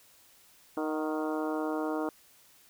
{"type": "harmonic tone with a mistuned harmonic", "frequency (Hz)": 155.56, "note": "D#3", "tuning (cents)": 0, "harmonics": [2, 3, 4, 5, 6, 7, 8, 9], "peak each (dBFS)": [-32, -36, -38, -40, -42, -43, -44, -45], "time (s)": [0.77, 2.09], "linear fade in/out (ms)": 2, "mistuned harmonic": 5, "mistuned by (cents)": -38, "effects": ["white hiss -60 dBFS RMS until 2.69 s"]}